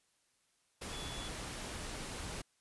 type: tone in noise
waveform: sine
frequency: 3421 Hz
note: A7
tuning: 49 cents flat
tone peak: -47 dBFS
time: 0.92-1.29 s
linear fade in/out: 10 ms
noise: pink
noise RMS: -43 dBFS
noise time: 0.81-2.42 s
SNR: -7 dB
effects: white hiss -75 dBFS RMS until 2.6 s + resampled to 24000 Hz